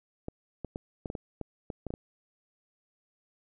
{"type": "clicks", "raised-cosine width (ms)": 2, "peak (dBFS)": -22, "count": 11, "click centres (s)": [0.284, 0.647, 0.759, 1.058, 1.101, 1.152, 1.413, 1.702, 1.867, 1.905, 1.939], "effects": []}